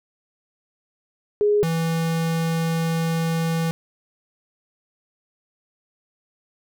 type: tone pair in turn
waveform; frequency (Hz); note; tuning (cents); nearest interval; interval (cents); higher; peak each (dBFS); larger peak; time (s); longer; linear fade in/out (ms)
sine / square; 415.3 / 164.37; G#4 / E3; 0 / -5; octave + major third; 1605; first; -15 / -21; first; 1.41-1.63 / 1.63-3.71; second; 0
effects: none